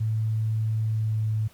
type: tone with pitch glide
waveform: sine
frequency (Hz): 110 to 108.99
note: A2 to A2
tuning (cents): 0 to -16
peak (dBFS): -22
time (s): 0-1.48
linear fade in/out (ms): 10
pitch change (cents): -16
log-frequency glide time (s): 0.85-1.26
effects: pink hiss -56 dBFS RMS until 1.53 s + MP3 96 kbps